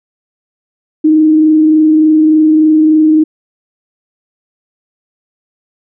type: tone with frequency modulation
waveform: sine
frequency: 311.1 Hz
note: D#4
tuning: in tune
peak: -4 dBFS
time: 1.04-3.24 s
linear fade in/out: 10 ms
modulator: 23.4 Hz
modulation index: 0.21
effects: none